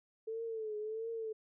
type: tone with vibrato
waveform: sine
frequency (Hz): 440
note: A4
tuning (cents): 0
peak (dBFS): -37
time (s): 0.27-1.33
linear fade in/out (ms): 10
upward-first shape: triangle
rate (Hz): 1.5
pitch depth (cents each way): 81
effects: none